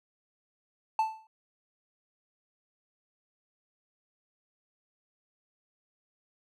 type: tone with exponential decay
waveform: triangle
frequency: 880 Hz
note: A5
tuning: in tune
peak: -19 dBFS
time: 0.99-1.27 s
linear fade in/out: 2 ms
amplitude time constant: 59 ms
effects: none